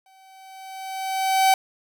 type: tone with exponential growth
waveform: 45% pulse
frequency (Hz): 765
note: G5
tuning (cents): -42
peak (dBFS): -13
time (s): 0.06-1.54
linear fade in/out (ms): 2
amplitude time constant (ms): 320
effects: none